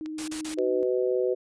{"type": "tone with vibrato", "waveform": "sine", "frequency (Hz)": 311.1, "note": "D#4", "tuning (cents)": 0, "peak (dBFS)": -32, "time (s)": [0.01, 0.83], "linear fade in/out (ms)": 0, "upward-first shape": "sine", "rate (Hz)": 16, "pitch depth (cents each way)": 18}
{"type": "click train", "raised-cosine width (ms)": 0.2, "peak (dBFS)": -26, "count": 5, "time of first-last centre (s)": [0.06, 0.586], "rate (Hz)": 7.6}
{"type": "noise bursts", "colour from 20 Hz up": "white", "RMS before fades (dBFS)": -36, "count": 3, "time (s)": [0.18, 0.544], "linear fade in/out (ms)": 5, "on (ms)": 100, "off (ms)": 32}
{"type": "harmonic tone", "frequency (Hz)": 125.3, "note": "B2", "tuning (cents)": 25, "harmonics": [3, 4, 5], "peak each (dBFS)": [-25, -26, -34], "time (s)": [0.57, 1.35], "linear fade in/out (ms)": 20}
{"effects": ["resampled to 22050 Hz"]}